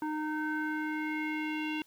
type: tone with low-pass filter sweep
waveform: square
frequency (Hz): 307.3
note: D#4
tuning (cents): -21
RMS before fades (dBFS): -34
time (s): 0.02-1.82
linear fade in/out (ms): 2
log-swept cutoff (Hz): 1200 to 2900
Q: 4.6
effects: white hiss -65 dBFS RMS until 1.86 s